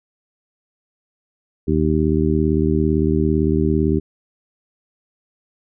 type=harmonic tone; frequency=77.78 Hz; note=D#2; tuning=in tune; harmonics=1 / 2 / 3 / 4 / 5; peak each=-21 / -21 / -21 / -21 / -21 dBFS; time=1.67-4 s; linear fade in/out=20 ms; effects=none